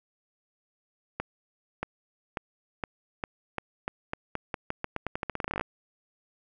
accelerating click train, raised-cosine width 0.5 ms, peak -15 dBFS, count 27, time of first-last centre 1.2-5.611 s, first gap 630 ms, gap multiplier 0.86, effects none

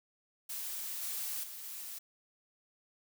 blue noise with level steps, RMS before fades -40 / -38 / -46 / -44 dBFS, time 0.49-1.99 s, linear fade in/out 10 ms, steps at 1.02 / 1.43 / 1.63 s, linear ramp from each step 10 ms, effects none

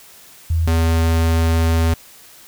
sine / square tone pair in turn, 82.1 / 82.1 Hz, E2 / E2, -6 / -6 cents, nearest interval unison, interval 0 cents, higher neither, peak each -14 dBFS, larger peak neither, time 0.5-0.67 / 0.67-1.94 s, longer second, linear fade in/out 5 ms, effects white hiss -44 dBFS RMS until 2.47 s

